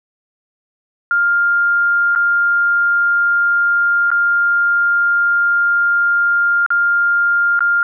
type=tone with dropouts; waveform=sine; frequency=1402 Hz; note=F6; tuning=6 cents sharp; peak=-11 dBFS; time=1.11-7.83 s; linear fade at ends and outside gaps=1 ms; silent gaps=2.151-2.159 / 4.104-4.115 / 6.663-6.704 / 7.592-7.606 s; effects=none

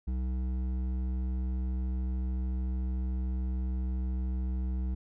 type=tone with hard clipping; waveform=triangle; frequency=63.3 Hz; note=B1; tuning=43 cents sharp; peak=-31 dBFS; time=0.07-4.95 s; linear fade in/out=10 ms; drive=13 dB; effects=none

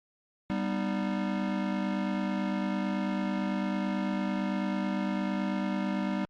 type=chord; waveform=square; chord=G augmented; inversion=none; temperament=just; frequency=196 / 245 / 306.2 Hz; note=G3 / B3 / D#4; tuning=0 / -14 / -28 cents; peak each=-31 / -36 / -36 dBFS; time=0.5-6.25 s; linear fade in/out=0 ms; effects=low-pass 3000 Hz 12 dB/octave + Opus 48 kbps

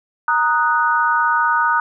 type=chord; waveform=sine; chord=D# minor; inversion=second; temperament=equal; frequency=932.3 / 1244.5 / 1480 Hz; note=A#5 / D#6 / F#6; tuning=0 / 0 / 0 cents; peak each=-18 dBFS; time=0.28-1.8 s; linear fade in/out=2 ms; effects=none

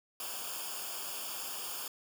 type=noise with comb filter; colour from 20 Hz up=white; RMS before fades=-40 dBFS; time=0.2-1.88 s; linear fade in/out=2 ms; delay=0.5 ms; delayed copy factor=-0.8; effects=none

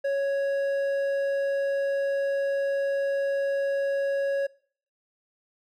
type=tone with hard clipping; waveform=sine; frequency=554.4 Hz; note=C#5; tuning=in tune; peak=-25 dBFS; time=0.04-4.47 s; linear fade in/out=10 ms; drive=6 dB; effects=noise-tail reverb RT60 0.5 s tail -22 dB re dry

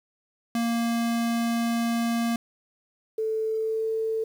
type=tone; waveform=square; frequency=232.7 Hz; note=A#3; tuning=3 cents flat; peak=-24 dBFS; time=0.55-2.36 s; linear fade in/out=2 ms
type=tone with pitch glide; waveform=sine; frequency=440 to 444.1 Hz; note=A4 to A4; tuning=0 to +16 cents; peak=-24 dBFS; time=3.18-4.24 s; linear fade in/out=5 ms; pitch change=+16 cents; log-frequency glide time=3.45-3.9 s
effects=9-bit

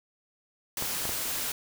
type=noise; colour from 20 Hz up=white; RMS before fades=-32 dBFS; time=0.77-1.52 s; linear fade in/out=2 ms
type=clicks; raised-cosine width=1 ms; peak=-20 dBFS; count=3; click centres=0.824 / 1.054 / 1.093 s
effects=none

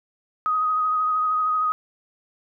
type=tone with vibrato; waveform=sine; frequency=1254 Hz; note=D#6; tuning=13 cents sharp; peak=-19 dBFS; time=0.46-1.72 s; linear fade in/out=0 ms; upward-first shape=sine; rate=13 Hz; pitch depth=19 cents each way; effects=none

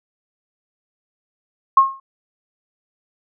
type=tone with exponential decay; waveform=sine; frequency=1078 Hz; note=C#6; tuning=49 cents flat; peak=-4 dBFS; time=1.77-2 s; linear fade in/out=5 ms; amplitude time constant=50 ms; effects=none

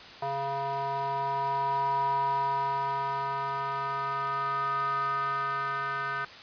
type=tone with band-pass filter sweep; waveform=square; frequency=138.3 Hz; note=C#3; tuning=4 cents flat; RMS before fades=-30 dBFS; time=0.22-6.25 s; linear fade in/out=5 ms; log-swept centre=820 to 1400 Hz; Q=7.9; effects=white hiss -46 dBFS RMS until 6.42 s + resampled to 11025 Hz

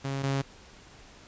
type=tone pair in turn; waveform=sawtooth; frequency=136.9 / 136.9 Hz; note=C#3 / C#3; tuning=-21 / -21 cents; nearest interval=unison; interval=0 cents; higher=neither; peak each=-26 / -22 dBFS; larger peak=second; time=0.04-0.23 / 0.23-0.42 s; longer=neither; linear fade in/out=10 ms; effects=pink hiss -52 dBFS RMS until 1.27 s + resampled to 16000 Hz

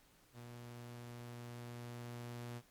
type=tone with level ramp; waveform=sawtooth; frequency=120 Hz; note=B2; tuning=49 cents flat; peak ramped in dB=-46 to -40 dBFS; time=0.33-2.62 s; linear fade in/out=50 ms; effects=pink hiss -68 dBFS RMS until 2.7 s + MP3 96 kbps

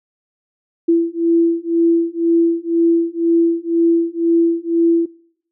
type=beating tone pair; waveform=sine; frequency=334 / 336 Hz; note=E4 / E4; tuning=+23 / +33 cents; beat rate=2 Hz; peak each=-15 dBFS; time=0.88-5.06 s; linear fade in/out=10 ms; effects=noise-tail reverb RT60 0.7 s tail -24 dB re dry

